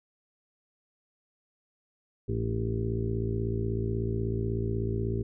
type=harmonic tone with a mistuned harmonic; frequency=56.3 Hz; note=A1; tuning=40 cents sharp; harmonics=1 / 2 / 3 / 4 / 5 / 6 / 7 / 8; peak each=-35 / -30 / -41 / -37 / -45 / -39 / -34 / -45 dBFS; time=2.28-5.23 s; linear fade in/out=10 ms; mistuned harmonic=5; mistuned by=+65 cents; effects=none